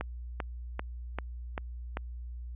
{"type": "click train", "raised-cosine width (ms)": 0.5, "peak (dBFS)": -18, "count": 6, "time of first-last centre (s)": [0.01, 1.971], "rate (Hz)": 2.55, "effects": ["added 60 Hz sine -38 dBFS peak until 2.55 s", "resampled to 8000 Hz"]}